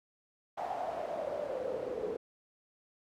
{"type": "noise with band-pass filter sweep", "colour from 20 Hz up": "pink", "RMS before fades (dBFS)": -37, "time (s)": [0.57, 2.17], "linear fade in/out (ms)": 10, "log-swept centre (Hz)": [770, 440], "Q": 7.6, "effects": []}